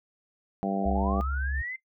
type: harmonic tone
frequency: 98 Hz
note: G2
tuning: in tune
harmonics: 2 / 3 / 4 / 5 / 6 / 7 / 8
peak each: -29 / -35 / -37 / -38 / -39 / -33 / -35 dBFS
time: 0.63-1.21 s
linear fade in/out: 0 ms
type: linear sweep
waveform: sine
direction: up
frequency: 609 to 2090 Hz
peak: -33 dBFS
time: 0.83-1.76 s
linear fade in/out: 5 ms
type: tone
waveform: sine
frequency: 67.7 Hz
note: C#2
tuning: 40 cents flat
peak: -28 dBFS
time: 0.85-1.62 s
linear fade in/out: 10 ms
effects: noise-tail reverb RT60 0.1 s tail -17 dB re dry